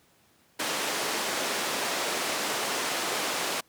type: band-pass noise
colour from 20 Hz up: pink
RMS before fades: -30 dBFS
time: 0.59-3.61 s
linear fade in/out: 10 ms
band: 390 to 9500 Hz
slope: 12 dB/octave
effects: pink hiss -63 dBFS RMS until 3.68 s + high-pass 100 Hz 12 dB/octave